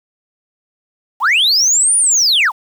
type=linear two-way sweep; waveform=sine; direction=up then down; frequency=739 to 9670 to 739 Hz; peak=-7 dBFS; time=1.2-2.52 s; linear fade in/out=50 ms; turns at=1.97 s; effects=tanh soft clip ceiling -8 dBFS + 7-bit